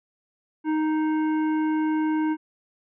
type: tone with hard clipping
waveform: triangle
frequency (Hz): 311.1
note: D#4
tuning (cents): 0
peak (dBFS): -23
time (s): 0.64-2.37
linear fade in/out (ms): 50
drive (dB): 15
effects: resampled to 8000 Hz